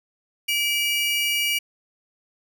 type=tone pair together; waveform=40% pulse; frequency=2324 / 2876 Hz; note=D7 / F#7; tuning=-19 / -50 cents; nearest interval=major third; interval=369 cents; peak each=-23 dBFS; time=0.48-1.59 s; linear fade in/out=10 ms; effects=none